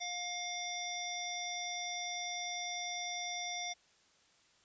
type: harmonic tone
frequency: 710 Hz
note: F5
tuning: 28 cents sharp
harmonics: 1 / 3 / 5 / 7 / 8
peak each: -43 / -43 / -43 / -53 / -43 dBFS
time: 0-3.74 s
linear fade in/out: 20 ms
effects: white hiss -68 dBFS RMS until 4.64 s + resampled to 16000 Hz